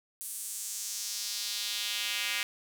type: tone with high-pass filter sweep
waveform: square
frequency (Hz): 110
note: A2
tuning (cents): 0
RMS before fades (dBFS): -35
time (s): 0.21-2.43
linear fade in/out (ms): 0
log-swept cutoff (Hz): 9900 to 2300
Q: 1.9
effects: none